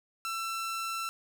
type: tone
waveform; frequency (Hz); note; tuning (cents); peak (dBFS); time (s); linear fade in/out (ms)
sawtooth; 1340; E6; +28; -29; 0.25-1.09; 0
effects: none